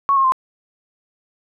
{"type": "tone with pitch steps", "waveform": "sine", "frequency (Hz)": [1108.7, 1075.9, 1044.1], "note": ["C#6", "C6", "C6"], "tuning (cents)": [0, 48, -4], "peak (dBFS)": -12, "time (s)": [0.09, 0.321], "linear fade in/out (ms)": 0, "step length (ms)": 77, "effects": []}